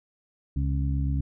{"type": "harmonic tone", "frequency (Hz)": 68.6, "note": "C#2", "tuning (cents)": -17, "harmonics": [1, 2, 3, 4], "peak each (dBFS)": [-25, -28, -40, -35], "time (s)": [0.56, 1.21], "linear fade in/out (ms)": 5, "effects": []}